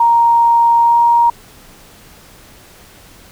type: tone with pitch glide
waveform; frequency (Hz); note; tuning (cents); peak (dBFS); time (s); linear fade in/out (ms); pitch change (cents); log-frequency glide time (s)
sine; 934 to 940.5; A#5 to A#5; +3 to +15; -7; 0-1.3; 5; +12; 0.81-0.99
effects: pink hiss -42 dBFS RMS until 3.31 s